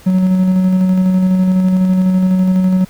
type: tone with tremolo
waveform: triangle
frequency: 185.7 Hz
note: F#3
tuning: 7 cents sharp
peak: -6 dBFS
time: 0.06-2.85 s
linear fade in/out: 10 ms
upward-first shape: square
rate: 12 Hz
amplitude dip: 25%
effects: pink hiss -42 dBFS RMS until 2.89 s